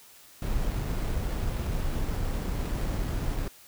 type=noise with sample-and-hold; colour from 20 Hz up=brown; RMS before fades=-29 dBFS; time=0.42-3.48 s; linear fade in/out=2 ms; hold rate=6300 Hz; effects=white hiss -53 dBFS RMS until 3.67 s